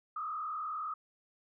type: tone with frequency modulation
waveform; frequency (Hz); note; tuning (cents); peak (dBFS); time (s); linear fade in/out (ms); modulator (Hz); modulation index
sine; 1244.5; D#6; 0; -35; 0.16-0.94; 5; 40.4; 1.4
effects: none